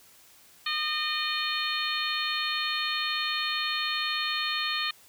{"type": "harmonic tone", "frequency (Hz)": 611, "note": "D#5", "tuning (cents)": -32, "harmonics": [2, 3, 4, 5, 6, 7], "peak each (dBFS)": [-34, -34, -34, -34, -34, -34], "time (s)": [0.66, 4.91], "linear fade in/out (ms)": 5, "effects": ["white hiss -56 dBFS RMS until 5.08 s"]}